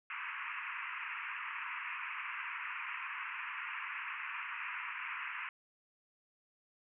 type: band-pass noise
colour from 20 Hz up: white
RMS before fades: -42 dBFS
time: 0.1-5.49 s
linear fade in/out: 2 ms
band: 950 to 2700 Hz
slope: 96 dB/octave
effects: none